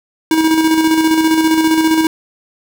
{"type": "tone with tremolo", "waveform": "square", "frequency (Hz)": 319.4, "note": "D#4", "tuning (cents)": 45, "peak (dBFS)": -9, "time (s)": [0.31, 2.07], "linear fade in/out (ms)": 2, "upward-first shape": "square", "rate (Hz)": 15, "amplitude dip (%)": 40, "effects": []}